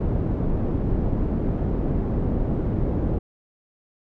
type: low-pass noise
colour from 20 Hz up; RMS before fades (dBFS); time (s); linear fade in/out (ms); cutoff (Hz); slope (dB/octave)
pink; -23; 0-3.19; 10; 390; 12
effects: none